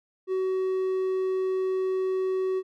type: tone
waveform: triangle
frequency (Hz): 376.2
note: F#4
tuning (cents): +29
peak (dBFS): -22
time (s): 0.27-2.63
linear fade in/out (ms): 50
effects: none